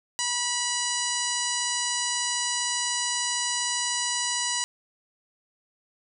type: harmonic tone with a mistuned harmonic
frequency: 973 Hz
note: B5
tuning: 26 cents flat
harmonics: 1 / 2 / 3 / 4 / 5 / 6 / 7 / 8 / 9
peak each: -34 / -34 / -34 / -34 / -34 / -34 / -34 / -34 / -34 dBFS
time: 0.19-4.64 s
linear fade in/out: 0 ms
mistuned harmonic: 4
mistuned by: +37 cents
effects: none